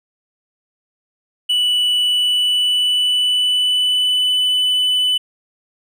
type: tone with pitch glide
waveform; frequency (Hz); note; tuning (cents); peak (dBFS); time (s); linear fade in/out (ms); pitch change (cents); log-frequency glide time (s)
triangle; 2960 to 2996; F#7 to F#7; 0 to +21; -12; 1.49-5.18; 10; +21; 1.96-4.39
effects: none